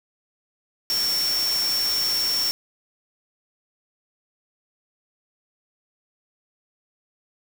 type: tone in noise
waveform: sine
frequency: 5460 Hz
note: F8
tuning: 40 cents flat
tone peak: -21 dBFS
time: 0.9-2.51 s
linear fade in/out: 0 ms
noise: white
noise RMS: -30 dBFS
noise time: 0.9-2.51 s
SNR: +6 dB
effects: none